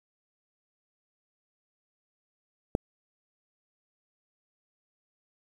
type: click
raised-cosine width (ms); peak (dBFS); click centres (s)
2; -11; 2.751
effects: 7-bit